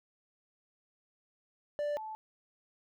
triangle / sine tone pair in turn, 587.3 / 870.4 Hz, D5 / A5, 0 / -19 cents, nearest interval perfect fifth, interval 681 cents, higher second, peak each -29 / -39 dBFS, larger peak first, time 1.79-1.97 / 1.97-2.15 s, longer neither, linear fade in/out 0 ms, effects none

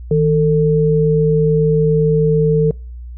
sine tone pair together, 157.79 / 446.3 Hz, D#3 / A4, +25 / +25 cents, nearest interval octave + tritone, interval 1800 cents, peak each -13 dBFS, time 0.11-2.71 s, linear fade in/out 2 ms, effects noise-tail reverb RT60 0.4 s tail -26 dB re dry + added 60 Hz sine -28 dBFS peak until 3.17 s

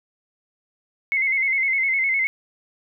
sine tone with vibrato, 2133 Hz, C7, 33 cents sharp, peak -18 dBFS, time 1.12-2.27 s, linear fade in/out 0 ms, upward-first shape square, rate 9.8 Hz, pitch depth 51 cents each way, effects none

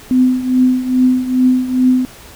sine tone with tremolo, 254.6 Hz, C4, 47 cents flat, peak -6 dBFS, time 0.11-2.05 s, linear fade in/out 0 ms, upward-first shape triangle, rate 2.4 Hz, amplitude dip 80%, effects pink hiss -38 dBFS RMS until 2.35 s

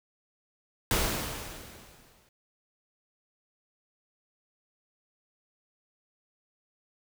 pink noise with exponential decay, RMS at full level -25 dBFS, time 0.91-2.29 s, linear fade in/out 1 ms, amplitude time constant 300 ms, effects none

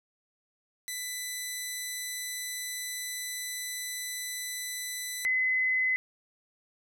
10% pulse / sine tone pair in turn, 1995 / 2030 Hz, B6 / B6, +17 / +47 cents, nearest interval unison, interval 30 cents, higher second, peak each -25 / -24 dBFS, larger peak second, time 0.88-5.25 / 5.25-5.96 s, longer first, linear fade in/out 0 ms, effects none

